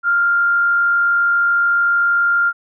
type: tone with frequency modulation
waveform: sine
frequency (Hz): 1396.9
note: F6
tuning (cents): 0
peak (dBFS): -12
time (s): 0.03-2.53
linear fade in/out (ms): 50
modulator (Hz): 52.8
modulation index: 0.28
effects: none